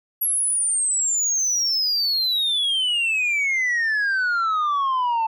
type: exponential sweep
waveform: sine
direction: down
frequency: 11500 to 880 Hz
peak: -16 dBFS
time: 0.21-5.27 s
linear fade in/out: 10 ms
effects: tanh soft clip ceiling -18 dBFS